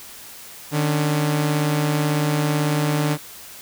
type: tone pair together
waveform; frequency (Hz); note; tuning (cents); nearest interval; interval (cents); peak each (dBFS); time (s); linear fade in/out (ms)
sawtooth; 150 / 281.9; D3 / C#4; +37 / +29; major seventh; 1092; -15 / -23; 0.71-3.18; 50
effects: white hiss -40 dBFS RMS until 3.61 s